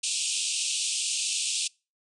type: band-pass noise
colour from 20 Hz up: white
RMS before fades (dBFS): -29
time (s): 0.03-1.68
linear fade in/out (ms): 10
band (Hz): 2500 to 9300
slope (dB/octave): 96
effects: noise-tail reverb RT60 0.3 s tail -26 dB re dry